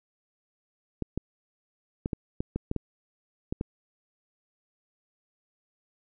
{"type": "clicks", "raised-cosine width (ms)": 3, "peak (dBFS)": -16, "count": 10, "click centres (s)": [1.023, 1.176, 2.059, 2.132, 2.405, 2.56, 2.714, 2.763, 3.525, 3.611], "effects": []}